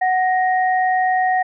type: tone pair together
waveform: sine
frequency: 742 / 1869.7 Hz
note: F#5 / A#6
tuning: +5 / +5 cents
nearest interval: octave + major third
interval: 1600 cents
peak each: -15 / -22 dBFS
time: 0.01-1.43 s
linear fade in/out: 10 ms
effects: none